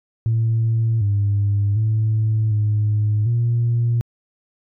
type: tone with pitch steps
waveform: sine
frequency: 113.4 / 101.4 / 109.4 / 105.8 / 117.9 Hz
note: A#2 / G#2 / A2 / G#2 / A#2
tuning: -47 / -41 / -9 / +33 / +20 cents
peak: -14 dBFS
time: 0.26-4.01 s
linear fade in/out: 0 ms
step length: 750 ms
effects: tanh soft clip ceiling -12 dBFS